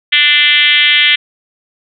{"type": "tone with frequency modulation", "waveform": "sine", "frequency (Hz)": 2637, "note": "E7", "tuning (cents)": 0, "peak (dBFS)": -6, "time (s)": [0.12, 1.16], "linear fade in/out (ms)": 10, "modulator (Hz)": 290, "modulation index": 3, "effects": []}